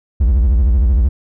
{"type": "tone with vibrato", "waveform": "triangle", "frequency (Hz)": 61.8, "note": "B1", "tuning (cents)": 2, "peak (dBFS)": -7, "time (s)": [0.2, 1.09], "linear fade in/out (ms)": 10, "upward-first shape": "sine", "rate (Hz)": 13, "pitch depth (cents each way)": 280, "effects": []}